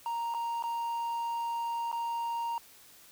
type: tone with dropouts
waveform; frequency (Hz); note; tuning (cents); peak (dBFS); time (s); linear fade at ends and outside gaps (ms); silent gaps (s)
triangle; 932.3; A#5; 0; -29; 0.06-2.58; 1; 0.34-0.346 / 0.625-0.638 / 1.916-1.927
effects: white hiss -56 dBFS RMS until 3.11 s